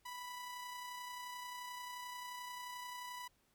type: tone with amplitude modulation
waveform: sawtooth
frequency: 987.8 Hz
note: B5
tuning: in tune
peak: -40 dBFS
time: 0.05-3.28 s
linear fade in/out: 10 ms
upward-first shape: sine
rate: 31.4 Hz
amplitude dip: 30%
effects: pink hiss -75 dBFS RMS until 3.54 s